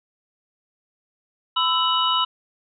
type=tone cluster; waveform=sine; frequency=1009 / 1319 / 2956 / 3779 Hz; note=B5 / E6 / F#7 / A#7; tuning=+37 / +1 / -2 / +23 cents; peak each=-23 / -23 / -22 / -27 dBFS; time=1.56-2.25 s; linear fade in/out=10 ms; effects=none